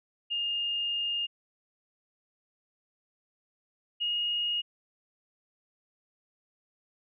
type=tone pair in turn; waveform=sine; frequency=2828 / 2867 Hz; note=F7 / F7; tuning=+21 / +45 cents; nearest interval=unison; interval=24 cents; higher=second; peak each=-28 / -27 dBFS; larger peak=second; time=0.3-1.27 / 4-4.62 s; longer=first; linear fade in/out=20 ms; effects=none